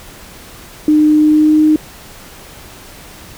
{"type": "tone with pitch glide", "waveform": "sine", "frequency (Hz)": [304.1, 308], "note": ["D#4", "D#4"], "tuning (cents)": [-40, -17], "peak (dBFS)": -6, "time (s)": [0.88, 1.76], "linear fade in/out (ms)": 2, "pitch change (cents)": 23, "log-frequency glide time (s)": [1.17, 1.62], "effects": ["pink hiss -36 dBFS RMS until 3.37 s"]}